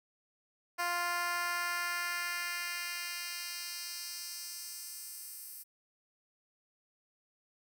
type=tone with high-pass filter sweep; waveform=10% pulse; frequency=349.2 Hz; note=F4; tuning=in tune; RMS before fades=-38 dBFS; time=0.78-5.64 s; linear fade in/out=20 ms; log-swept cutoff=760 to 11000 Hz; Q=1.1; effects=none